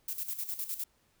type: noise with tremolo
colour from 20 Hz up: violet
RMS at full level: -35 dBFS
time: 0.08-0.84 s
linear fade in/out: 5 ms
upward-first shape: square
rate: 9.8 Hz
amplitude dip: 70%
effects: pink hiss -70 dBFS RMS until 1.2 s